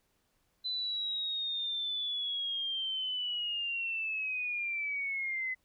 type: linear sweep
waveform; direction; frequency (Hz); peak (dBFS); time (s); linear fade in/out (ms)
sine; down; 4027 to 2021; -32; 0.64-5.55; 20
effects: pink hiss -75 dBFS RMS until 5.64 s